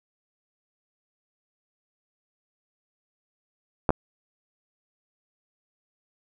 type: clicks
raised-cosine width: 1 ms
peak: -6 dBFS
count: 2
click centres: 3.892 / 3.905 s
effects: none